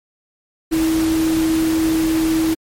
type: tone in noise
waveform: sine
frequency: 321.4 Hz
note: E4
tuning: 44 cents flat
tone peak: -14 dBFS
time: 0.71-2.55 s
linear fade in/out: 20 ms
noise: pink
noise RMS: -27 dBFS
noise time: 0.71-2.55 s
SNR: +10 dB
effects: MP3 64 kbps